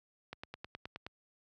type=click train; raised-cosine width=0.3 ms; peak=-26 dBFS; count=8; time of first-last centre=0.33-1.065 s; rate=9.52 Hz; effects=high-pass 60 Hz 12 dB/octave